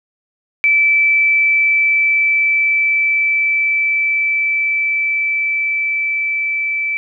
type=tone with level ramp; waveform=sine; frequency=2318 Hz; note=D7; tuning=23 cents flat; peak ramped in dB=-9 to -16 dBFS; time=0.64-6.97 s; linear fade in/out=0 ms; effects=none